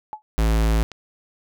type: tone with exponential decay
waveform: sine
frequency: 857 Hz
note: A5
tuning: 46 cents flat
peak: -24 dBFS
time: 0.13-0.22 s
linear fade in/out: 0 ms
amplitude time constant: 19 ms
type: tone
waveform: square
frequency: 55 Hz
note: A1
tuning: in tune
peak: -17 dBFS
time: 0.38-0.83 s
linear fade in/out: 0 ms
type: clicks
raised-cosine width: 0.2 ms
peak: -20 dBFS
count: 2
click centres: 0.64 / 0.917 s
effects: none